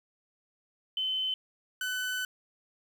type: tone pair in turn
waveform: sine / 30% pulse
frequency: 3055 / 1503.9 Hz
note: G7 / F#6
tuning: -45 / +28 cents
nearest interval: octave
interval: 1227 cents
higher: first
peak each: -28 dBFS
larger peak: neither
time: 0.97-1.34 / 1.81-2.25 s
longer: second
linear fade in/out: 2 ms
effects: 10-bit